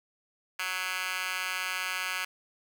10% pulse tone with high-pass filter, 185 Hz, F#3, in tune, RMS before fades -33 dBFS, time 0.59-2.25 s, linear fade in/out 5 ms, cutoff 1800 Hz, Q 6.9, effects 9-bit

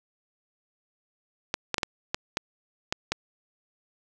clicks, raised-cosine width 0.2 ms, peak -8 dBFS, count 8, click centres 1.541 / 1.743 / 1.782 / 1.832 / 2.145 / 2.371 / 2.925 / 3.12 s, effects none

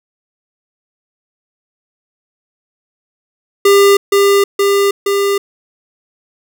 square tone with echo, 400 Hz, G4, 35 cents sharp, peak -6 dBFS, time 3.65-3.97 s, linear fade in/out 5 ms, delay 470 ms, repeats 3, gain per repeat -2 dB, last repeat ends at 5.38 s, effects none

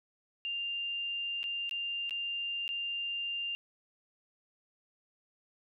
sine tone with dropouts, 2794 Hz, F7, in tune, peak -33 dBFS, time 0.45-3.55 s, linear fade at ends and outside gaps 0 ms, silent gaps 1.431-1.44 / 1.694-1.711 / 2.095-2.108 / 2.679-2.69 s, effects none

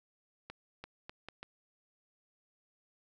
accelerating click train, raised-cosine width 0.3 ms, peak -28 dBFS, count 5, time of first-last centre 0.5-1.43 s, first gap 340 ms, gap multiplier 0.75, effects none

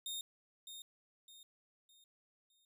sawtooth tone with echo, 3678 Hz, A#7, 24 cents flat, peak -37 dBFS, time 0.06-0.21 s, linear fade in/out 2 ms, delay 610 ms, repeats 4, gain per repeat -8 dB, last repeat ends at 2.65 s, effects none

